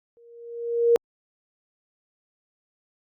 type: tone with exponential growth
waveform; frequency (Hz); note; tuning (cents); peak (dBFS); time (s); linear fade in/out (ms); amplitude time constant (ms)
sine; 469.3; A#4; +12; -12; 0.17-0.96; 0; 170
effects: Opus 48 kbps